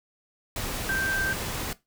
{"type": "tone in noise", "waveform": "sine", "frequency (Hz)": 1567, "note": "G6", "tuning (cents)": -1, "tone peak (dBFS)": -25, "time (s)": [0.89, 1.33], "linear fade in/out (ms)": 2, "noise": "pink", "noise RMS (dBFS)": -32, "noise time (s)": [0.56, 1.73], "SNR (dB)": 4, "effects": ["noise-tail reverb RT60 0.2 s tail -18 dB re dry"]}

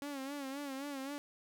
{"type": "tone with vibrato", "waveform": "sawtooth", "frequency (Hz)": 277.2, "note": "C#4", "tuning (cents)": 0, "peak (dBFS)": -36, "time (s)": [0.02, 1.18], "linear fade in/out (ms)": 0, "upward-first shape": "sine", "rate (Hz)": 3.8, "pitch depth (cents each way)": 81, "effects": []}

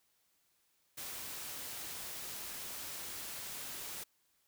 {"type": "noise", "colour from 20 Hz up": "white", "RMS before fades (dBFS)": -44, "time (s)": [0.97, 4.04], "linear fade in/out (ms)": 10, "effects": ["white hiss -75 dBFS RMS until 4.47 s"]}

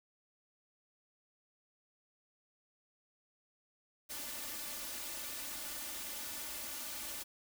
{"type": "noise with comb filter", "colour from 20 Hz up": "white", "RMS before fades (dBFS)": -43, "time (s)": [4.09, 7.24], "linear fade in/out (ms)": 20, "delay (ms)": 3.4, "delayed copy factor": 0.85, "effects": []}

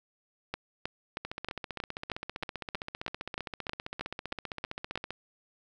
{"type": "two click trains", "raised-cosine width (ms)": 0.3, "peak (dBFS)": [-17, -20], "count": [15, 60], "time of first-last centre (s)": [[0.54, 4.956], [1.25, 5.106]], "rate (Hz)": [3.17, 15.3], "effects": []}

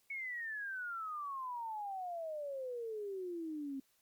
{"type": "exponential sweep", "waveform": "sine", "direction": "down", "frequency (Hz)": [2228, 264.9], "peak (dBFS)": -39, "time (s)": [0.1, 3.8], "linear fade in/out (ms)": 5, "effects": ["white hiss -74 dBFS RMS until 4.01 s", "Opus 48 kbps"]}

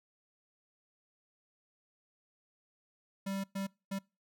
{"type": "tone bursts at uneven times", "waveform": "square", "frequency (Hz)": 195.2, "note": "G3", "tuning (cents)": -7, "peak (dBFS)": -35, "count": 3, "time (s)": [[3.26, 3.44], [3.55, 3.67], [3.91, 3.99]], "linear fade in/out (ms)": 10, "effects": ["noise-tail reverb RT60 0.3 s tail -26 dB re dry"]}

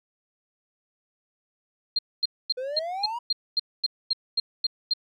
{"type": "tone bursts", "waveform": "sine", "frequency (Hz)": 4200, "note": "C8", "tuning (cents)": 6, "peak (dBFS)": -20, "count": 12, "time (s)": [1.96, 4.936], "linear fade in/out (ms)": 5, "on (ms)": 28, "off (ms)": 240}
{"type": "exponential sweep", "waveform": "triangle", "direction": "up", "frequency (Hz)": [493.9, 976], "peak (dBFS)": -27, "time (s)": [2.57, 3.19], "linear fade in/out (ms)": 10}
{"effects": []}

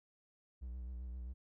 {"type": "tone with vibrato", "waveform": "triangle", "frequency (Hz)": 61.74, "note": "B1", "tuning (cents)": 0, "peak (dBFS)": -40, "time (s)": [0.61, 1.34], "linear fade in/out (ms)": 20, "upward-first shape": "sine", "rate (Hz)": 7.6, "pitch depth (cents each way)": 65, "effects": []}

